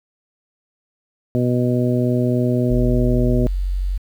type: harmonic tone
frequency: 123.47 Hz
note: B2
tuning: in tune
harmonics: 1 / 2 / 3 / 4 / 5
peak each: -19 / -19 / -23 / -27 / -26 dBFS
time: 1.35-3.47 s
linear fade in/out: 0 ms
type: tone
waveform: sine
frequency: 46.14 Hz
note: F#1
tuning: 4 cents flat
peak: -18 dBFS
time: 2.7-3.98 s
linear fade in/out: 10 ms
effects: 8-bit